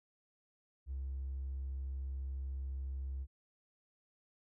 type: tone with hard clipping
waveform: sine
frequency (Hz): 67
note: C2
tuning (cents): +42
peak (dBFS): -38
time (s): 0.86-3.27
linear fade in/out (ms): 50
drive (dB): 1
effects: none